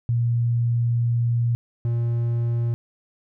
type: tone pair in turn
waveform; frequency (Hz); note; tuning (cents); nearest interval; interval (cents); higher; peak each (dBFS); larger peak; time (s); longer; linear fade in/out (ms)
sine / triangle; 118.4 / 117.87; A#2 / A#2; +27 / +20; unison; 7; first; -18; neither; 0.09-1.55 / 1.85-2.74; first; 0
effects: none